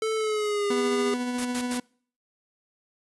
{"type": "tone with pitch glide", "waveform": "square", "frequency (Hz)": [440, 405.8], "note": ["A4", "G#4"], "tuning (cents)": [0, -40], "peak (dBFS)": -25, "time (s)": [0.02, 1.14], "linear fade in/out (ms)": 2, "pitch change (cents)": -140, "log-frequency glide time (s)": [0.15, 0.68]}
{"type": "tone with tremolo", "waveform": "40% pulse", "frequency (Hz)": 246.9, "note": "B3", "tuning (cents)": 0, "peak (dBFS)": -25, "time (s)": [0.7, 1.8], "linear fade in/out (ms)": 5, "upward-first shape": "sine", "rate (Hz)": 14, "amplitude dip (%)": 30}
{"type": "noise bursts", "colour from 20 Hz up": "white", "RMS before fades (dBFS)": -33, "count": 3, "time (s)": [1.38, 1.779], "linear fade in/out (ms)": 5, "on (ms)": 71, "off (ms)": 93}
{"effects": ["noise-tail reverb RT60 0.5 s tail -26 dB re dry", "resampled to 24000 Hz"]}